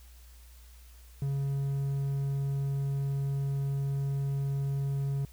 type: tone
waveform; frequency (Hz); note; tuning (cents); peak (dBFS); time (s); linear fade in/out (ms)
triangle; 138.59; C#3; 0; -26; 1.22-5.25; 2
effects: added 60 Hz sine -50 dBFS peak until 5.32 s + white hiss -60 dBFS RMS until 5.32 s